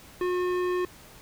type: tone with low-pass filter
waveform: square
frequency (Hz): 360.6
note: F#4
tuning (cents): -45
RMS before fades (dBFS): -27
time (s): 0.21-0.85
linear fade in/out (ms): 2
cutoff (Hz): 2200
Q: 0.82
effects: pink hiss -50 dBFS RMS until 1.21 s